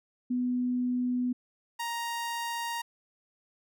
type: tone pair in turn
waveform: sine / sawtooth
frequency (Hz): 248.3 / 935.3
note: B3 / A#5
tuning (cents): +9 / +6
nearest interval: octave + major seventh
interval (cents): 2297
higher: second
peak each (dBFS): -26 / -28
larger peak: first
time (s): 0.3-1.33 / 1.79-2.82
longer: neither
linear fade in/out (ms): 10
effects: none